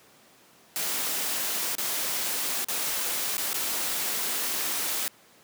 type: noise with dropouts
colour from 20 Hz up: white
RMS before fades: -29 dBFS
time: 0.76-5.08 s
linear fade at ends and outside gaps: 0 ms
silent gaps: 1.752-1.783 / 2.645-2.685 / 3.369-3.38 / 3.531-3.543 s
effects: pink hiss -56 dBFS RMS until 5.43 s + high-pass 200 Hz 12 dB/octave